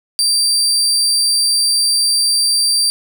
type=tone; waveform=30% pulse; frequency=4692 Hz; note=D8; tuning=2 cents flat; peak=-9 dBFS; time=0.19-2.9 s; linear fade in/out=0 ms; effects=none